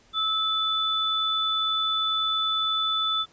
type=tone pair together; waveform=sine; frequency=1304 / 3491 Hz; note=E6 / A7; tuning=-19 / -14 cents; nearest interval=octave + perfect fourth; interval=1705 cents; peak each=-27 / -24 dBFS; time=0.13-3.26 s; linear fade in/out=50 ms; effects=pink hiss -58 dBFS RMS until 3.32 s + resampled to 16000 Hz